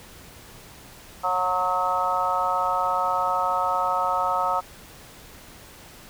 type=harmonic tone with a mistuned harmonic; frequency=183.1 Hz; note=F#3; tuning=18 cents flat; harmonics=3 / 4 / 5 / 6 / 7; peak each=-31 / -27 / -26 / -31 / -25 dBFS; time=1.23-4.61 s; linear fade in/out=20 ms; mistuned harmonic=4; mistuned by=-15 cents; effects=pink hiss -46 dBFS RMS until 6.09 s